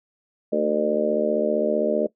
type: harmonic tone with a mistuned harmonic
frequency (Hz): 75.4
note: D2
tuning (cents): +46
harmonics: 3 / 4 / 5 / 6 / 7 / 8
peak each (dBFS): -27 / -30 / -27 / -24 / -29 / -23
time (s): 0.52-2.07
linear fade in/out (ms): 10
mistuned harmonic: 3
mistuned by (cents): -32
effects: noise-tail reverb RT60 0.1 s tail -18 dB re dry